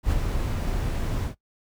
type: noise with ADSR envelope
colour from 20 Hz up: brown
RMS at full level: -22 dBFS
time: 0.03-1.35 s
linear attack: 81 ms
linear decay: 40 ms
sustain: -4 dB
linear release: 110 ms
effects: noise-tail reverb RT60 0.1 s tail -18 dB re dry